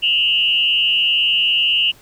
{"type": "tone with frequency modulation", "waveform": "sine", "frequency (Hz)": 2853, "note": "F7", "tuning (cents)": 36, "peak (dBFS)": -13, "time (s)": [0.02, 1.92], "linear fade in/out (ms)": 20, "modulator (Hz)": 151, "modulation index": 0.98, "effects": ["pink hiss -48 dBFS RMS until 2.01 s"]}